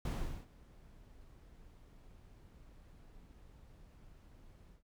brown noise with ADSR envelope, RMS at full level -34 dBFS, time 0.05-4.83 s, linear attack 4 ms, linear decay 400 ms, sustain -24 dB, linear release 110 ms, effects none

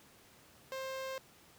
sawtooth tone with notch filter, 529 Hz, C5, 19 cents sharp, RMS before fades -41 dBFS, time 0.72-1.18 s, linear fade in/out 0 ms, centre 10000 Hz, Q 1.4, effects pink hiss -61 dBFS RMS until 1.58 s + high-pass 80 Hz 12 dB/octave

